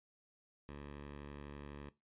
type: tone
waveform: 10% pulse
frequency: 72 Hz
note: D2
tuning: 34 cents flat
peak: -39 dBFS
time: 0.69-1.89 s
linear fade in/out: 0 ms
effects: noise-tail reverb RT60 0.2 s tail -17 dB re dry + resampled to 8000 Hz